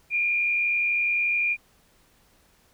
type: tone with frequency modulation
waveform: sine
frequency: 2411 Hz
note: D7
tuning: 45 cents sharp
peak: -21 dBFS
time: 0.1-1.57 s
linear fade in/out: 50 ms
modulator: 71.7 Hz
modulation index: 0.7
effects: pink hiss -61 dBFS RMS until 2.73 s